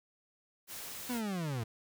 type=noise; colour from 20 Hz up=white; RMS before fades=-44 dBFS; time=0.67-1.22 s; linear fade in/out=50 ms
type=linear sweep; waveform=40% pulse; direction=down; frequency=254 to 106.7 Hz; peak=-33 dBFS; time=1.09-1.64 s; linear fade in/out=10 ms
effects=none